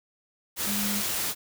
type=tone in noise; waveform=sine; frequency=204.4 Hz; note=G#3; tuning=27 cents flat; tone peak=-30 dBFS; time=0.65-1.03 s; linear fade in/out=50 ms; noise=white; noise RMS=-29 dBFS; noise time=0.56-1.35 s; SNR=-4 dB; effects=none